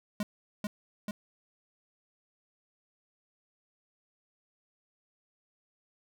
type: tone with echo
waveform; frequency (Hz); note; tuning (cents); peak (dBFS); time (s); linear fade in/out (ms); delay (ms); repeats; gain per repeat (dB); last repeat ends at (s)
square; 207.7; G#3; 0; -30; 0.2-0.23; 2; 440; 2; -2; 1.11
effects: none